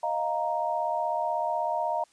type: chord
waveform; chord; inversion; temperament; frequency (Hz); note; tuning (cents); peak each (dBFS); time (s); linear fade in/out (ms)
sine; Eb suspended second; none; equal; 622.3 / 698.5 / 932.3; Eb5 / F5 / Bb5; 0 / 0 / 0; -31 / -30 / -29; 0.03-2.04; 5
effects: white hiss -63 dBFS RMS until 2.12 s + resampled to 22050 Hz